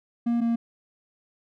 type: tone pair in turn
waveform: triangle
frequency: 235.5 / 232.5 Hz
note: A#3 / A#3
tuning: +18 / -4 cents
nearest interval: unison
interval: 22 cents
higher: first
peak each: -19 dBFS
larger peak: neither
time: 0.26-0.41 / 0.41-0.56 s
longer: neither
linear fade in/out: 10 ms
effects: none